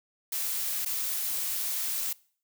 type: noise with dropouts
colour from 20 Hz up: blue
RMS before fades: -31 dBFS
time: 0.32-2.13 s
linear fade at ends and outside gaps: 5 ms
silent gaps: 0.85-0.859 s
effects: noise-tail reverb RT60 0.5 s tail -23 dB re dry